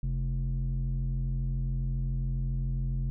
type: tone with low-pass filter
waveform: square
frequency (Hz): 43.65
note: F1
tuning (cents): 0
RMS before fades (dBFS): -30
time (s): 0.03-3.1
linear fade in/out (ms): 0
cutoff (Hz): 160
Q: 4.2
effects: none